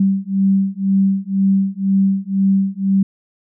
sine beating tone pair, 193.4 / 195.4 Hz, G3 / G3, -23 / -5 cents, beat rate 2 Hz, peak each -16 dBFS, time 0-3.03 s, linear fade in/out 5 ms, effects none

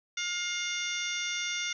harmonic tone with a mistuned harmonic, 709 Hz, F5, 26 cents sharp, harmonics 2 / 3 / 4 / 5 / 6 / 7 / 8 / 9, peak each -39 / -35 / -39 / -37 / -49 / -47 / -39 / -41 dBFS, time 0.17-1.73 s, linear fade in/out 5 ms, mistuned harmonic 7, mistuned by -49 cents, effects none

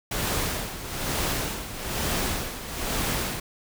pink noise with tremolo, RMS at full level -26 dBFS, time 0.11-3.4 s, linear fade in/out 5 ms, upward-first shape sine, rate 1.1 Hz, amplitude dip 70%, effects none

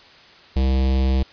square tone with notch filter, 65.8 Hz, C2, 10 cents sharp, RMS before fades -18 dBFS, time 0.56-1.23 s, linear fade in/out 5 ms, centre 1400 Hz, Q 0.69, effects white hiss -47 dBFS RMS until 1.32 s + resampled to 11025 Hz

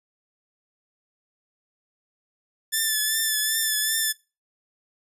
5% pulse tone with vibrato, 1752 Hz, A6, 8 cents flat, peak -11 dBFS, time 2.72-4.13 s, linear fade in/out 20 ms, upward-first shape triangle, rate 2.6 Hz, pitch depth 42 cents each way, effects noise-tail reverb RT60 0.3 s tail -23 dB re dry + resampled to 32000 Hz

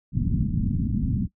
white low-pass noise, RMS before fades -24 dBFS, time 0.12-1.28 s, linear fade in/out 50 ms, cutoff 240 Hz, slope 48 dB/octave, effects noise-tail reverb RT60 0.1 s tail -20 dB re dry

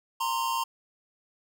square tone pair together, 926.1 / 1046.5 Hz, A#5 / C6, -12 / 0 cents, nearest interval major second, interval 212 cents, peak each -30 / -30 dBFS, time 0.2-0.64 s, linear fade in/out 10 ms, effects none

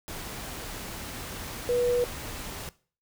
sine tone in noise, 487.2 Hz, B4, 24 cents flat, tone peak -22 dBFS, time 1.69-2.04 s, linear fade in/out 0 ms, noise pink, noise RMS -38 dBFS, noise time 0.08-2.69 s, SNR +13 dB, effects noise-tail reverb RT60 0.4 s tail -19 dB re dry

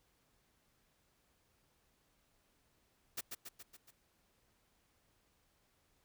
white noise with echo, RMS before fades -40 dBFS, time 3.17-3.21 s, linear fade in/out 10 ms, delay 140 ms, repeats 5, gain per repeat -4 dB, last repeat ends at 3.91 s, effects pink hiss -75 dBFS RMS until 6.04 s

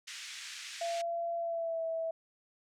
pink band-pass noise, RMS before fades -45 dBFS, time 0.07-1.02 s, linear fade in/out 10 ms, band 1800 to 7700 Hz, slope 24 dB/octave
sine tone with pitch glide, 680 to 654.2 Hz, F5 to E5, -46 to -13 cents, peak -32 dBFS, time 0.81-2.11 s, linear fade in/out 5 ms, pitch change -67 cents, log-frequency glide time 1.37-1.83 s
effects none

